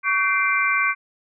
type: tone cluster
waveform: sine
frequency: 1131 / 1537 / 2084 / 2359 Hz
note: C#6 / G6 / C7 / D7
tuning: +34 / -35 / -7 / +7 cents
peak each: -23 dBFS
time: 0.03-0.95 s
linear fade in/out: 50 ms
effects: none